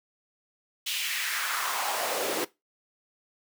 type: noise with high-pass filter sweep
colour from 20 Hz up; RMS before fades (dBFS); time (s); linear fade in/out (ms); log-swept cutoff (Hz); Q
pink; -30; 0.86-2.45; 10; 3200 to 360; 2.5
effects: noise-tail reverb RT60 0.2 s tail -19 dB re dry